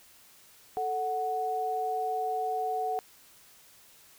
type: tone pair together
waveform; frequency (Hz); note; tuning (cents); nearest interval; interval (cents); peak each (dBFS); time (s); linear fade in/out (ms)
sine; 440 / 740; A4 / F#5; 0 / 0; major sixth; 900; -34 / -29; 0.77-2.99; 0
effects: white hiss -57 dBFS RMS until 4.18 s